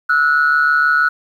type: tone pair together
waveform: sine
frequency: 1315.8 / 1462 Hz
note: E6 / F#6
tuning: -4 / -21 cents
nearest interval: major second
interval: 183 cents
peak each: -15 / -11 dBFS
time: 0.09-1.09 s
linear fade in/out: 10 ms
effects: tanh soft clip ceiling -6 dBFS + 8-bit